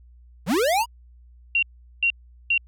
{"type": "linear sweep", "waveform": "square", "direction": "up", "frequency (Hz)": [130.81, 987.8], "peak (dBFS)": -19, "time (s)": [0.46, 0.86], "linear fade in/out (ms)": 50}
{"type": "tone bursts", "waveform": "sine", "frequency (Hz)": 2753, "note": "F7", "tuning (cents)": -25, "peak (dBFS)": -17, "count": 3, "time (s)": [1.55, 2.578], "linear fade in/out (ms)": 2, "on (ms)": 76, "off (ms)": 400}
{"effects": ["added 60 Hz sine -47 dBFS peak until 2.67 s"]}